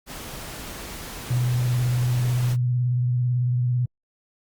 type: noise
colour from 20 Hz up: pink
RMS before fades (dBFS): -36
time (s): 0.06-2.57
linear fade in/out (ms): 50
type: tone with vibrato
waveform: sine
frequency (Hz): 123.47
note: B2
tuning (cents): 0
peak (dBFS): -19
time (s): 1.3-3.86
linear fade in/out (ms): 10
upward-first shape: triangle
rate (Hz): 18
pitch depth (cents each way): 44
effects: Opus 48 kbps